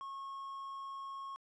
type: tone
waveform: triangle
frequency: 1091 Hz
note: C#6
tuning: 28 cents flat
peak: -40 dBFS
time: 0.01-1.36 s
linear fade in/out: 0 ms
effects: resampled to 24000 Hz